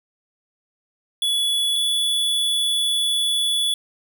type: tone pair in turn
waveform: square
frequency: 3409 / 3428 Hz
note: G#7 / A7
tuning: +45 / -46 cents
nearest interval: unison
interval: 9 cents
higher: second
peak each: -19 dBFS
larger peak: neither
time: 1.22-1.76 / 1.76-3.74 s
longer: second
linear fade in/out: 2 ms
effects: none